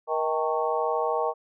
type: harmonic tone with a mistuned harmonic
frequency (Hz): 157.8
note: D#3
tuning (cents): +25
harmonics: 3 / 4 / 5 / 6 / 7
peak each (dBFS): -28 / -29 / -30 / -31 / -31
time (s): 0.07-1.34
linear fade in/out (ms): 50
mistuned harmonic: 6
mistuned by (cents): -83
effects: none